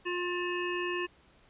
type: harmonic tone with a mistuned harmonic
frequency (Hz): 354.1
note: F4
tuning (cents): +24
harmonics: 1 / 3 / 5 / 7 / 8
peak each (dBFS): -33 / -38 / -38 / -39 / -42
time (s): 0.05-1.07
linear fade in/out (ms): 20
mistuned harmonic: 7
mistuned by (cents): +64
effects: pink hiss -62 dBFS RMS until 1.49 s + resampled to 8000 Hz